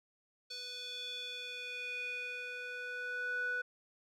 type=tone with band-pass filter sweep; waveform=square; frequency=493.9 Hz; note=B4; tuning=in tune; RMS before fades=-41 dBFS; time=0.5-3.62 s; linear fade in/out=10 ms; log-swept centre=4300 to 1400 Hz; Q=4.9; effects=none